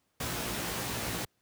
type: noise with comb filter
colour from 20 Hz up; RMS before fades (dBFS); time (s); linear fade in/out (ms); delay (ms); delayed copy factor
pink; -34; 0.2-1.25; 5; 17; +0.65
effects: pink hiss -75 dBFS RMS until 1.41 s + high-pass 80 Hz 12 dB/octave